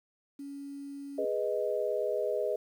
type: tone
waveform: sine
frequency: 280.5 Hz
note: C#4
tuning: 21 cents sharp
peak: -39 dBFS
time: 0.39-1.25 s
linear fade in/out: 5 ms
type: chord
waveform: sine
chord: G# minor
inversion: none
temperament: equal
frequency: 415.3 / 493.9 / 622.3 Hz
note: G#4 / B4 / D#5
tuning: 0 / 0 / 0 cents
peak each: -33 / -33 / -32 dBFS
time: 1.18-2.56 s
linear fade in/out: 5 ms
effects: 10-bit